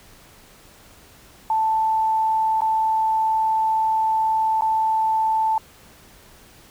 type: tone with dropouts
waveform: sine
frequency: 881 Hz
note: A5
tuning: 2 cents sharp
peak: -17 dBFS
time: 1.5-5.58 s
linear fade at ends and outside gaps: 2 ms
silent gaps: 2.607-2.618 / 4.61-4.62 s
effects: pink hiss -49 dBFS RMS until 6.7 s